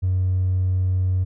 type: tone with hard clipping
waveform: sine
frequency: 92.5 Hz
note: F#2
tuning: in tune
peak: -18 dBFS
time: 0.02-1.25 s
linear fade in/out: 20 ms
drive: 1 dB
effects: none